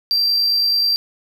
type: tone with amplitude modulation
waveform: triangle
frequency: 4709 Hz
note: D8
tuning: 4 cents sharp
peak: -12 dBFS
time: 0.11-0.96 s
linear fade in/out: 0 ms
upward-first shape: sine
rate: 49.4 Hz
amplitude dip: 25%
effects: none